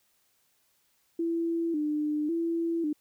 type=tone with vibrato; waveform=sine; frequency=316.7 Hz; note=D#4; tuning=31 cents sharp; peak=-26 dBFS; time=1.19-2.93 s; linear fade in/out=5 ms; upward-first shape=square; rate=0.91 Hz; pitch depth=92 cents each way; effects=white hiss -70 dBFS RMS until 3 s